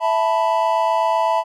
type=chord; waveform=triangle; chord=E suspended fourth; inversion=none; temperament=equal; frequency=659.3 / 880 / 987.8 Hz; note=E5 / A5 / B5; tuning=0 / 0 / 0 cents; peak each=-18 dBFS; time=0-1.44 s; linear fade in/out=50 ms; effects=none